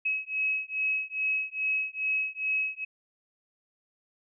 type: beating tone pair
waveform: sine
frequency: 2560 / 2562.4 Hz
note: D#7 / E7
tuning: +49 / -50 cents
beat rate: 2.4 Hz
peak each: -30 dBFS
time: 0.05-2.85 s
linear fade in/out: 10 ms
effects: none